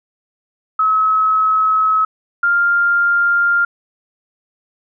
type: tone pair in turn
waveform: sine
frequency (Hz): 1286 / 1398.6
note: E6 / F6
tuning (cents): -43 / +2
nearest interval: minor second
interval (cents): 145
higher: second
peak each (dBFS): -11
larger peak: neither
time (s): 0.79-2.05 / 2.43-3.65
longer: first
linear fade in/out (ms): 5
effects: none